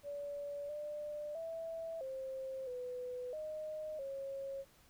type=tone with pitch steps; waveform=sine; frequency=574 / 595 / 657 / 529 / 497.9 / 618 / 546 Hz; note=D5 / D5 / E5 / C5 / B4 / D#5 / C#5; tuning=-40 / +22 / -6 / +19 / +14 / -12 / -26 cents; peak=-40 dBFS; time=0.03-4.65 s; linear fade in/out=50 ms; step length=660 ms; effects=pink hiss -66 dBFS RMS until 4.89 s